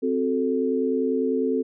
sine chord, F# diminished, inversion second, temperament equal, 261.6 / 370 / 440 Hz, C4 / F#4 / A4, 0 / 0 / 0 cents, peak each -24 / -28 / -24 dBFS, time 0.02-1.63 s, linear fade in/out 20 ms, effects none

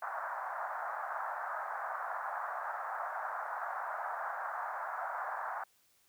pink band-pass noise, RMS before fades -39 dBFS, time 0.02-5.64 s, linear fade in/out 5 ms, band 670 to 1600 Hz, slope 48 dB/octave, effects white hiss -70 dBFS RMS until 6.08 s

